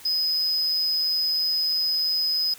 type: tone with amplitude modulation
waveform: triangle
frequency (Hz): 5040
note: D#8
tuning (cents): +21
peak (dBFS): -18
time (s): 0.05-2.54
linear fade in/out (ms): 5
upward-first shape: sine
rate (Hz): 163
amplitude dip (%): 45
effects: white hiss -46 dBFS RMS until 2.58 s